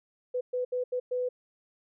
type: tone bursts at uneven times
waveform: sine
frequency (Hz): 498.9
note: B4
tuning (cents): +17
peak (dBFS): -27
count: 5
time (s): 0.34-0.41 / 0.53-0.65 / 0.72-0.84 / 0.92-1 / 1.11-1.29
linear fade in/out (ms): 10
effects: none